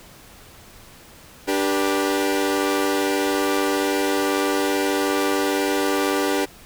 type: chord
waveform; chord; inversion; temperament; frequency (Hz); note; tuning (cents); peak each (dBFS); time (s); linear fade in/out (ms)
sawtooth; G major; second; equal with one note detuned; 293.7 / 392 / 485.1; D4 / G4 / B4; 0 / 0 / -31; -19 / -19 / -22; 1.47-6.46; 20
effects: pink hiss -46 dBFS RMS until 6.65 s